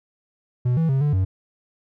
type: tone with pitch steps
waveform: triangle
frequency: 123.7 / 163.1 / 134.3 / 147 / 94.2 Hz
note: B2 / E3 / C3 / D3 / F#2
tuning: +3 / -18 / +46 / +2 / +32 cents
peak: -15 dBFS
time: 0.65-1.25 s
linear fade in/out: 10 ms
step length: 120 ms
effects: none